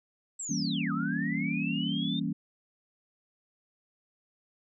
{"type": "linear two-way sweep", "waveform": "sine", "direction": "down then up", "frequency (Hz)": [7850, 1224, 3666], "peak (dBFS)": -34, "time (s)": [0.39, 2.2], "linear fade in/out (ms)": 10, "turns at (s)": 0.92}
{"type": "chord", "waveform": "sine", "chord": "E diminished seventh", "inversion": "none", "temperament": "equal", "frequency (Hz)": [164.81, 196, 233.1, 277.2], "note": ["E3", "G3", "Bb3", "Db4"], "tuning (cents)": [0, 0, 0, 0], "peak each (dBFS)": -34, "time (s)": [0.49, 2.33], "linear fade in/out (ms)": 10}
{"effects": []}